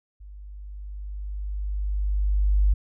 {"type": "tone with level ramp", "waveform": "sine", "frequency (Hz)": 49.98, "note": "G1", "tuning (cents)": 34, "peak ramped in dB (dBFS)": [-40, -15], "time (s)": [0.2, 2.74], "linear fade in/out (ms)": 10, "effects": []}